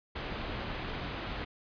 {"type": "low-pass noise", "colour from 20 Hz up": "pink", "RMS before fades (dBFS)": -38, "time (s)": [0.15, 1.45], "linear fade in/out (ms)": 10, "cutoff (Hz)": 3800, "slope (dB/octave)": 24, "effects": ["resampled to 11025 Hz"]}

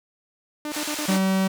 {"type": "tone bursts", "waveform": "sawtooth", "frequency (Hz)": 299.5, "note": "D4", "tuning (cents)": 34, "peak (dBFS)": -24, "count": 5, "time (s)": [0.65, 1.169], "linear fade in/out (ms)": 2, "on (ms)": 71, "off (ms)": 41}
{"type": "band-pass noise", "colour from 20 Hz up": "white", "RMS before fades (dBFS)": -31, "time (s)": [0.7, 1.2], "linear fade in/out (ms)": 50, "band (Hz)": [540, 8100], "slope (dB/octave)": 12}
{"type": "tone", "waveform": "45% pulse", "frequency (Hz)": 190.8, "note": "G3", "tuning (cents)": -47, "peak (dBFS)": -19, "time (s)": [1.08, 1.48], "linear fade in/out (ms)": 10}
{"effects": []}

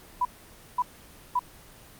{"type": "tone bursts", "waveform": "sine", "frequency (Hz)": 987.8, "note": "B5", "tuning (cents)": 0, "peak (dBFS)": -21, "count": 3, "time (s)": [0.21, 1.393], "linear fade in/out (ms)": 5, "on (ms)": 41, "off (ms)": 530, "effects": ["pink hiss -50 dBFS RMS until 1.99 s", "Opus 24 kbps"]}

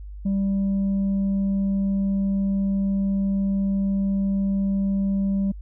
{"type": "tone", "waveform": "sine", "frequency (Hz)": 196, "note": "G3", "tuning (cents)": 0, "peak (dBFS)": -17, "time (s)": [0.25, 5.52], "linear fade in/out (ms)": 10, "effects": ["tanh soft clip ceiling -19 dBFS", "added 50 Hz sine -34 dBFS peak until 5.61 s"]}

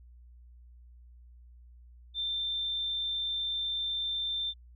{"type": "tone", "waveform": "sine", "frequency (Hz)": 3572, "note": "A7", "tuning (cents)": 25, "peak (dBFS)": -30, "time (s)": [2.14, 4.54], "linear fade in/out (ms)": 50, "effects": ["added 60 Hz sine -51 dBFS peak until 4.75 s"]}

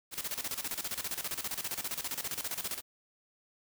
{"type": "noise with tremolo", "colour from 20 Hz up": "white", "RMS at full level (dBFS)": -35, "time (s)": [0.11, 2.82], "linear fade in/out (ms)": 50, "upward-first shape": "square", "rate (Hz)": 15, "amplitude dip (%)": 75, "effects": []}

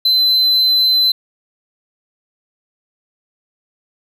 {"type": "tone", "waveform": "triangle", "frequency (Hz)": 4052, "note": "B7", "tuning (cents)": 44, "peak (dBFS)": -9, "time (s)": [0.05, 1.12], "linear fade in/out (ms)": 5, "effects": []}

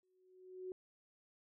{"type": "tone with exponential growth", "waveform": "sine", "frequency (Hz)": 370, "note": "F#4", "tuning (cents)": 0, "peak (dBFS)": -40, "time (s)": [0.03, 0.72], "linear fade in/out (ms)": 1, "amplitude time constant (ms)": 150, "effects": []}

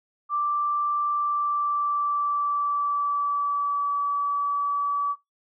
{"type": "tone with pitch glide", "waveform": "sine", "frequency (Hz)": [1174.7, 1147.2], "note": ["D6", "D6"], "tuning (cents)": [0, -41], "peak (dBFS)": -22, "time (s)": [0.29, 5.16], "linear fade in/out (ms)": 50, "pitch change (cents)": -41, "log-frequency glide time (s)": [1.1, 3.92], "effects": ["noise-tail reverb RT60 0.2 s tail -26 dB re dry"]}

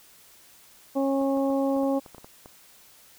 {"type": "harmonic tone", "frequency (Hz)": 273.1, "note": "C#4", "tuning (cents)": -26, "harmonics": [1, 2, 3, 4], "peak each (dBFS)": [-24, -26, -33, -39], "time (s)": [0.95, 2], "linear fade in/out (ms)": 20}
{"type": "clicks", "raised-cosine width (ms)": 1, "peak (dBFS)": -30, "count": 10, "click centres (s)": [1.214, 1.372, 1.503, 1.765, 1.833, 2.062, 2.147, 2.182, 2.245, 2.459]}
{"effects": ["white hiss -54 dBFS RMS until 3.18 s"]}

